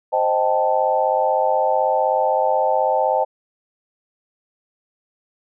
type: chord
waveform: sine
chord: A half-diminished seventh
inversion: first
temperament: equal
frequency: 523.3 / 622.3 / 784 / 880 Hz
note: C5 / Eb5 / G5 / A5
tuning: 0 / 0 / 0 / 0 cents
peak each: -21 dBFS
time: 0.12-3.25 s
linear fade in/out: 20 ms
effects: none